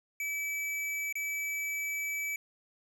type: tone with dropouts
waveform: square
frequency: 2300 Hz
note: D7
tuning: 37 cents flat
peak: -33 dBFS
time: 0.2-2.36 s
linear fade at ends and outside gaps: 2 ms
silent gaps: 1.126-1.154 s
effects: none